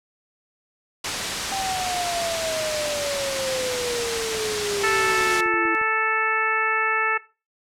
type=low-pass noise; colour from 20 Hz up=white; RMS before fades=-29 dBFS; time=1.04-5.41 s; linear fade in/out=5 ms; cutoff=6600 Hz; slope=12 dB/octave
type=exponential sweep; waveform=sine; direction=down; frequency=784 to 331.7 Hz; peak=-25 dBFS; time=1.52-5.75 s; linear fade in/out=0 ms
type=clicks; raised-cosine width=2 ms; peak=-28 dBFS; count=12; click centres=2.441 / 2.745 / 3.814 / 4.002 / 4.525 / 4.712 / 4.829 / 5.21 / 5.461 / 5.541 / 5.654 / 5.814 s
type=harmonic tone; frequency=440 Hz; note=A4; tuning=in tune; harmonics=1 / 2 / 3 / 4 / 5 / 6; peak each=-30 / -29 / -24 / -24 / -27 / -30 dBFS; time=4.83-7.18 s; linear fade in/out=10 ms
effects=noise-tail reverb RT60 0.3 s tail -18 dB re dry + low-pass 12000 Hz 12 dB/octave